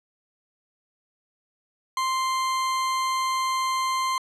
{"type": "tone", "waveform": "40% pulse", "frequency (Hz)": 1046.5, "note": "C6", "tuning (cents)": 0, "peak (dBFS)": -22, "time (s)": [1.97, 4.18], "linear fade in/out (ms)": 2, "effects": ["low-pass 9000 Hz 12 dB/octave"]}